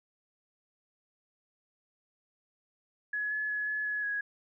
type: tone with pitch steps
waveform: sine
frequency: 1690 / 1709 / 1695 / 1707 / 1694 / 1664 Hz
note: G#6 / G#6 / G#6 / G#6 / G#6 / G#6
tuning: +30 / +49 / +35 / +47 / +34 / +3 cents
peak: -30 dBFS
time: 3.13-4.21 s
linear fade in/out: 5 ms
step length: 180 ms
effects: none